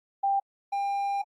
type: tone pair in turn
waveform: sine / triangle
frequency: 791 / 798.8 Hz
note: G5 / G5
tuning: +15 / +32 cents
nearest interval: unison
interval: 17 cents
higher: second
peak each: -22 / -24 dBFS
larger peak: first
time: 0.23-0.4 / 0.72-1.22 s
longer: second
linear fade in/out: 10 ms
effects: AAC 48 kbps